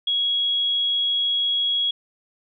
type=tone; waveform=sine; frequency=3322 Hz; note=G#7; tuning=in tune; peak=-19 dBFS; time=0.07-1.91 s; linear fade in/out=5 ms; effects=none